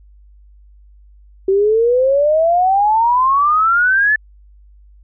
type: exponential sweep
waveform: sine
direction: up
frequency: 379.5 to 1760 Hz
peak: -10 dBFS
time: 1.48-4.16 s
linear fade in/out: 5 ms
effects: added 50 Hz sine -42 dBFS peak until 5.03 s